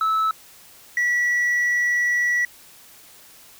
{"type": "tone pair in turn", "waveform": "sine", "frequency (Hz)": [1305, 1942.9], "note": ["E6", "B6"], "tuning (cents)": [-18, -29], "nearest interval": "perfect fifth", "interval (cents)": 689, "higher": "second", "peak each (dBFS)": [-15, -15], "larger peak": "neither", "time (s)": [[0.01, 0.31], [0.97, 2.45]], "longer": "second", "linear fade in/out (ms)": 2, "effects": ["tanh soft clip ceiling -17 dBFS", "white hiss -48 dBFS RMS until 3.59 s"]}